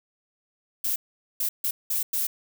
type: noise bursts at uneven times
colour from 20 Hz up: violet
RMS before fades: -26 dBFS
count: 5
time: 0.84-0.96 / 1.4-1.49 / 1.64-1.71 / 1.9-2.03 / 2.13-2.27 s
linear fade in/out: 5 ms
effects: none